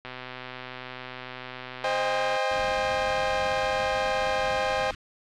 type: click train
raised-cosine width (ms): 0.3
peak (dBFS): -21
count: 295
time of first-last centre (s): 0.05-2.365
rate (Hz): 127
type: chord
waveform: sawtooth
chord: C minor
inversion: none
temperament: equal with one note detuned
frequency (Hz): 523.3 / 622.3 / 804.2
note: C5 / Eb5 / G5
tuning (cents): 0 / 0 / +44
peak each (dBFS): -24 / -26 / -24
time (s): 1.84-4.91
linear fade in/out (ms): 2
type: band-stop noise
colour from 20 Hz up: pink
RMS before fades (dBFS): -39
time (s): 2.51-4.95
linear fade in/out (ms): 2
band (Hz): 330 to 1200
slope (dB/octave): 48
effects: low-pass 4000 Hz 12 dB/octave